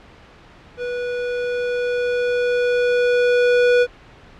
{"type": "tone with level ramp", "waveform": "square", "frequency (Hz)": 489, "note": "B4", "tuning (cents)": -17, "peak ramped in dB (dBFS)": [-24, -12], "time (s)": [0.77, 3.87], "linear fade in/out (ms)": 50, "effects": ["pink hiss -45 dBFS RMS until 4.39 s", "low-pass 3000 Hz 12 dB/octave"]}